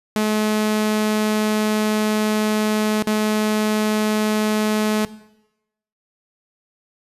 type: tone with dropouts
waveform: sawtooth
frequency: 214 Hz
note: A3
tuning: 48 cents flat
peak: -13 dBFS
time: 0.16-5.05 s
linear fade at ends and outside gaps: 0 ms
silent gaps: 3.025-3.072 s
effects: noise-tail reverb RT60 0.9 s tail -18 dB re dry + resampled to 32000 Hz